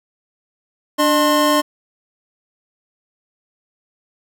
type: tone cluster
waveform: square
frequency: 293.9 / 605 / 1063 Hz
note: D4 / D#5 / C6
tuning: +1 / -49 / +27 cents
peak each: -18 dBFS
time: 0.98-1.62 s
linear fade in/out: 20 ms
effects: none